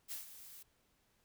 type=noise with ADSR envelope; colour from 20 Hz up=blue; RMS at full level=-42 dBFS; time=0.08-0.63 s; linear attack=39 ms; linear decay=130 ms; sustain=-12 dB; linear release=7 ms; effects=pink hiss -75 dBFS RMS until 1.24 s